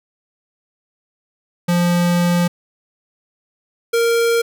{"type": "tone pair in turn", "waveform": "square", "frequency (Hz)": [174.61, 464.8], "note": ["F3", "A#4"], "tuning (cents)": [0, -5], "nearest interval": "octave + perfect fourth", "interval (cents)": 1695, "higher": "second", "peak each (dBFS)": -14, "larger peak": "neither", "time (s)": [[1.68, 2.48], [3.93, 4.42]], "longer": "first", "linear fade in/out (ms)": 10, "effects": []}